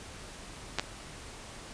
clicks, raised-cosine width 0.2 ms, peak -11 dBFS, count 2, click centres 0.786 / 0.796 s, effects pink hiss -46 dBFS RMS until 1.73 s + resampled to 22050 Hz

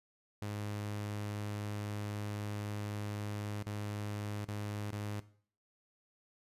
sawtooth tone with dropouts, 103.83 Hz, G#2, in tune, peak -34 dBFS, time 0.42-5.2 s, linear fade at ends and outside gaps 0 ms, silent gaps 3.625-3.665 / 4.448-4.486 / 4.905-4.926 s, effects noise-tail reverb RT60 0.5 s tail -17 dB re dry + resampled to 32000 Hz

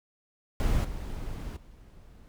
brown noise with level steps, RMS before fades -25 / -36 / -51 dBFS, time 0.6-2.28 s, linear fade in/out 0 ms, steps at 0.84 / 1.56 s, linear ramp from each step 10 ms, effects none

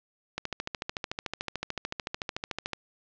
click train, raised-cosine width 0.2 ms, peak -14 dBFS, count 33, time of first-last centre 0.38-2.733 s, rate 13.6 Hz, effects low-pass 5000 Hz 12 dB/octave

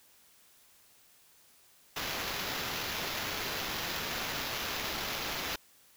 white noise with sample-and-hold, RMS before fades -36 dBFS, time 1.96-5.56 s, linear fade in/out 5 ms, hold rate 8820 Hz, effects white hiss -62 dBFS RMS until 5.96 s

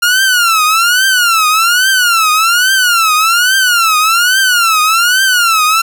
sawtooth tone with vibrato, 1394 Hz, F6, 4 cents flat, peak -4 dBFS, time 0.02-5.82 s, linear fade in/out 10 ms, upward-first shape triangle, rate 1.2 Hz, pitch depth 220 cents each way, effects none

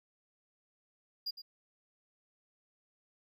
triangle tone with echo, 4838 Hz, D#8, 49 cents flat, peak -33 dBFS, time 1.26-1.31 s, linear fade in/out 10 ms, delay 110 ms, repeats 1, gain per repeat -11 dB, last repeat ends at 1.42 s, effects none

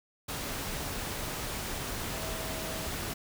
sine tone in noise, 643 Hz, E5, 43 cents flat, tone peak -43 dBFS, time 2.13-2.88 s, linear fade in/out 10 ms, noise pink, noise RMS -36 dBFS, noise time 0.28-3.14 s, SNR -10 dB, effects none

